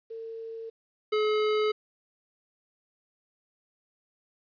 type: tone pair in turn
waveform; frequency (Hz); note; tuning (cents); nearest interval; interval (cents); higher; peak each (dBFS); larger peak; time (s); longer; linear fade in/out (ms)
sine / square; 452.1 / 426.9; A4 / G#4; +47 / +48; minor second; 99; first; -36 / -24; second; 0.1-0.7 / 1.12-1.72; neither; 10
effects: resampled to 11025 Hz + 11-bit